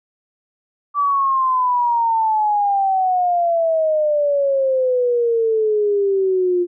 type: exponential sweep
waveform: sine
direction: down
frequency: 1163 to 349.2 Hz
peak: -14 dBFS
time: 0.94-6.67 s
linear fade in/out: 50 ms
effects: none